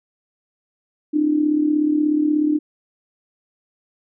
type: tone with amplitude modulation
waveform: sine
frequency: 301 Hz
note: D4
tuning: 43 cents sharp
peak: -12 dBFS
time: 1.13-2.59 s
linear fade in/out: 20 ms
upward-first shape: sine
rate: 36.6 Hz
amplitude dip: 65%
effects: none